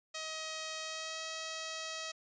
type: tone with pitch glide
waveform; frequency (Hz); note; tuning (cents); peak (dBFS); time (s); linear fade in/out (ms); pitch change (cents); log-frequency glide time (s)
5% pulse; 633 to 640.4; D#5 to D#5; +30 to +50; -27; 0.14-2.12; 10; +20; 0.81-1.2
effects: resampled to 16000 Hz